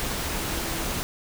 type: tone in noise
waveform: sine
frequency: 329.6 Hz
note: E4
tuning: in tune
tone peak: -37 dBFS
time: 0.51-0.82 s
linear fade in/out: 0 ms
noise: pink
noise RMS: -29 dBFS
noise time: 0-1.03 s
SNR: -11 dB
effects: none